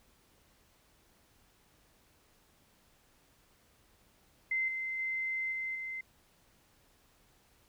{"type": "tone with level steps", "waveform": "sine", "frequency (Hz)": 2072, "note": "C7", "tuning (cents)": -17, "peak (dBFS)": [-29, -34, -32, -34, -37], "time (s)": [4.51, 6.01], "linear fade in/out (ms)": 5, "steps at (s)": [4.68, 4.99, 5.52, 5.75], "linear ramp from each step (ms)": 2, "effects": ["pink hiss -67 dBFS RMS until 7.68 s"]}